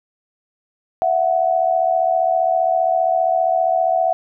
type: tone pair together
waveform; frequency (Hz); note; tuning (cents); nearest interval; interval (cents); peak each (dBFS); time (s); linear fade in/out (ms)
sine; 664.9 / 740; E5 / F#5; +15 / 0; major second; 185; -17; 1.02-4.13; 0
effects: none